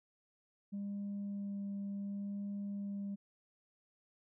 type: tone with vibrato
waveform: sine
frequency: 200.6 Hz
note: G3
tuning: 40 cents sharp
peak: -36 dBFS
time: 0.72-3.16 s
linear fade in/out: 20 ms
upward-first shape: sine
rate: 0.7 Hz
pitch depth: 9 cents each way
effects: tanh soft clip ceiling -36 dBFS